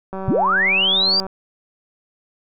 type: click train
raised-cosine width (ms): 1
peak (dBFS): -16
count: 218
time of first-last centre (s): 0.13-1.266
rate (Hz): 191
type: linear sweep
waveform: sine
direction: up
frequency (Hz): 94.3 to 4831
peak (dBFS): -14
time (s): 0.28-1.2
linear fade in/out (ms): 0
effects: none